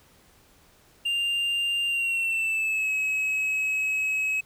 triangle tone with pitch glide, 2794 to 2562 Hz, F7 to E7, 0 to -50 cents, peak -22 dBFS, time 1.05-4.41 s, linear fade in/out 10 ms, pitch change -150 cents, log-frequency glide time 1.86-2.92 s, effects pink hiss -58 dBFS RMS until 4.45 s

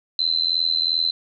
sine tone with amplitude modulation, 4059 Hz, B7, 47 cents sharp, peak -14 dBFS, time 0.19-1.11 s, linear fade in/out 2 ms, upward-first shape sine, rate 82.7 Hz, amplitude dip 100%, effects none

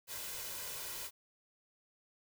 white noise with comb filter, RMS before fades -43 dBFS, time 0.07-1.11 s, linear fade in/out 50 ms, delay 2 ms, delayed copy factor +0.55, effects none

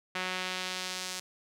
sawtooth tone with band-pass filter sweep, 184.3 Hz, F#3, 7 cents flat, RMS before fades -36 dBFS, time 0.15-1.2 s, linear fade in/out 5 ms, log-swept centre 2300 to 6200 Hz, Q 1, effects none

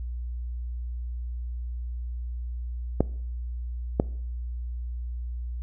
clicks, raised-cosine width 2 ms, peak -6 dBFS, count 2, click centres 3.006 / 3.999 s, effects noise-tail reverb RT60 0.6 s tail -22 dB re dry + added 60 Hz sine -30 dBFS peak until 5.62 s

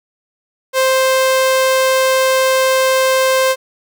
sawtooth tone, 524 Hz, C5, 2 cents sharp, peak -7 dBFS, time 0.73-3.56 s, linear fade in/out 50 ms, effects none

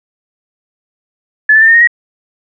sine tone with pitch steps, 1726 / 1759.2 / 1793.1 / 1827.6 / 1862.7 / 1898.6 Hz, A6 / A6 / A6 / A#6 / A#6 / A#6, -34 / -1 / +32 / -35 / -2 / +31 cents, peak -3 dBFS, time 1.49-1.874 s, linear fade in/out 5 ms, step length 64 ms, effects none

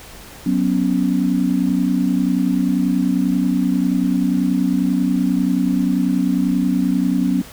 sine chord, F# suspended fourth, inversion none, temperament equal, 185 / 246.9 / 277.2 Hz, F#3 / B3 / C#4, 0 / 0 / 0 cents, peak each -19 dBFS, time 0.46-7.42 s, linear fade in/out 5 ms, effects pink hiss -39 dBFS RMS until 7.52 s

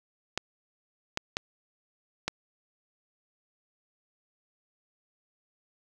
clicks, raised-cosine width 0.2 ms, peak -11 dBFS, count 4, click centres 0.376 / 1.174 / 1.369 / 2.28 s, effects none

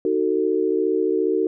sine chord, D# diminished, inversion none, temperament just, 311.1 / 373.4 / 448 Hz, D#4 / F#4 / A4, 0 / +16 / +31 cents, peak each -24 / -21 / -22 dBFS, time 0.05-1.47 s, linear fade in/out 2 ms, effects none

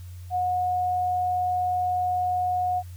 sine tone, 726 Hz, F#5, 33 cents flat, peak -22 dBFS, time 0.3-2.83 s, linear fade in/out 50 ms, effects added 89 Hz sine -37 dBFS peak until 2.96 s + white hiss -56 dBFS RMS until 2.96 s

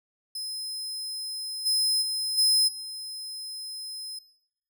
sawtooth tone with level steps, 5100 Hz, D#8, 42 cents sharp, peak -29 / -19 / -24 / -16 / -32 dBFS, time 0.35-4.19 s, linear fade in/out 5 ms, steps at 1.65 / 2.01 / 2.37 / 2.67 s, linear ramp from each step 20 ms, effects noise-tail reverb RT60 0.8 s tail -20 dB re dry

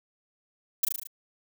violet noise with echo, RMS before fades -22 dBFS, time 0.83-0.85 s, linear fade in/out 5 ms, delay 37 ms, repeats 6, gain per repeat -3 dB, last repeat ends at 1.072 s, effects none

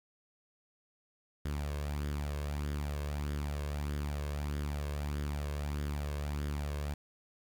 sawtooth tone with flanger, 73 Hz, D2, 10 cents flat, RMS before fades -36 dBFS, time 1.45-6.94 s, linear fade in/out 5 ms, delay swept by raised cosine 0.59 to 1.89 ms, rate 1.6 Hz, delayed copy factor +0.5, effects 10-bit

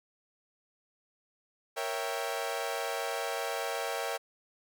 sawtooth chord, A# diminished seventh, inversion none, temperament equal, 466.2 / 554.4 / 659.3 / 784 Hz, A#4 / C#5 / E5 / G5, 0 / 0 / 0 / 0 cents, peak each -34 dBFS, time 1.76-4.18 s, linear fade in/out 20 ms, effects none

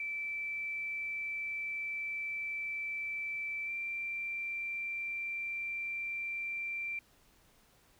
sine tone with pitch glide, 2324 to 2356 Hz, D7 to D7, -19 to +5 cents, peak -35 dBFS, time 0-6.99 s, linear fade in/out 2 ms, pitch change +24 cents, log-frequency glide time 3.65-3.71 s, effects pink hiss -66 dBFS RMS until 7.99 s

